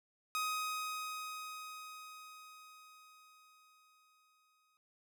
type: tone with exponential decay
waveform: sawtooth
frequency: 1256 Hz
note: D#6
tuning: 16 cents sharp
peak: -30 dBFS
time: 0.35-4.77 s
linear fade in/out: 0 ms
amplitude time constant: 960 ms
effects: none